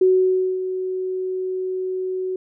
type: tone with ADSR envelope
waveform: sine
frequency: 372.4 Hz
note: F#4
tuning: 11 cents sharp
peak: -11 dBFS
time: 0.01-2.36 s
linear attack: 6 ms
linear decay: 570 ms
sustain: -11 dB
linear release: 3 ms
effects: none